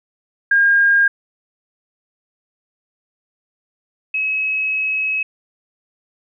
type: tone pair in turn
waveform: sine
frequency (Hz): 1616 / 2565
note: G#6 / E7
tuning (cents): -48 / -48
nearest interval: minor sixth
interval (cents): 800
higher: second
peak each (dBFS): -10 / -17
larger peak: first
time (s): 0.51-1.08 / 4.14-5.23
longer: second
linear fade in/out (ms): 5
effects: none